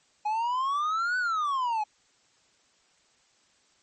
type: exponential two-way sweep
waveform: triangle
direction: up then down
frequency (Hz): 830.6 to 1512 to 830.6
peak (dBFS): -23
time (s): 0.25-1.84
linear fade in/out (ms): 10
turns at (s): 1.18
effects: white hiss -65 dBFS RMS until 3.82 s + MP3 32 kbps